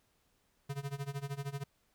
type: tone with tremolo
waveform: square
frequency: 140 Hz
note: C#3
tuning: 18 cents sharp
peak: -35 dBFS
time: 0.69-1.64 s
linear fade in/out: 10 ms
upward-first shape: sine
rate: 13 Hz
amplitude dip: 90%
effects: pink hiss -74 dBFS RMS until 1.94 s